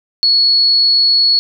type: tone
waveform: sine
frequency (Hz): 4374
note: C#8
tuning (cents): -24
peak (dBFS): -8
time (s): 0.23-1.39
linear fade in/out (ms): 0
effects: none